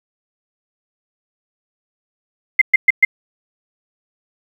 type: tone bursts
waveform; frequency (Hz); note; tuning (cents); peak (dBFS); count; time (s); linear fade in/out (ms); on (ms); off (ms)
sine; 2088; C7; -4; -5; 4; 2.59-3.05; 5; 25; 120
effects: 7-bit